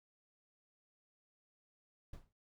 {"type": "noise with exponential decay", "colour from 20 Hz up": "brown", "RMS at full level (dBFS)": -45, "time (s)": [2.13, 2.33], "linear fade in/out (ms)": 5, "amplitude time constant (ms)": 42, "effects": []}